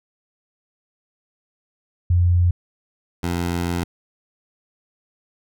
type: tone pair in turn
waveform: sine / 15% pulse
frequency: 88 / 86.69 Hz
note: F2 / F2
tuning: +14 / -12 cents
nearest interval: unison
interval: 26 cents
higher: first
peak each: -13 / -15 dBFS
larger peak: first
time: 2.1-2.51 / 3.23-3.84 s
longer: second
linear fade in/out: 5 ms
effects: none